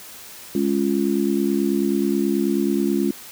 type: chord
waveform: sine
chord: Db major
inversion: second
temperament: just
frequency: 207.9 / 277.2 / 346.5 Hz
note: Ab3 / Db4 / F4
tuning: +2 / 0 / -14 cents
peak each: -22 dBFS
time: 0.55-3.11 s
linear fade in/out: 2 ms
effects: white hiss -40 dBFS RMS until 3.31 s + high-pass 60 Hz 12 dB/octave